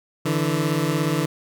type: beating tone pair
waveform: 20% pulse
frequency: 146.83 / 163.83 Hz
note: D3 / E3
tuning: 0 / -10 cents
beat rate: 17 Hz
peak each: -18 dBFS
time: 0.25-1.26 s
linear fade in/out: 10 ms
effects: none